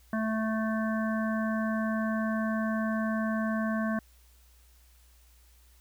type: harmonic tone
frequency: 220 Hz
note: A3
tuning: in tune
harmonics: 1 / 3 / 5 / 7 / 8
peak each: -28 / -35 / -38 / -38 / -42 dBFS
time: 0.13-3.99 s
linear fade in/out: 2 ms
effects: added 60 Hz sine -57 dBFS peak until 5.8 s + white hiss -64 dBFS RMS until 5.8 s